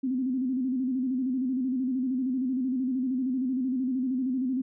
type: tone with vibrato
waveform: sine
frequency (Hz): 257.1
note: C4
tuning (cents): -30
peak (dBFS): -25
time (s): 0.03-4.62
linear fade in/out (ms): 10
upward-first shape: square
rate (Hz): 13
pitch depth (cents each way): 63
effects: none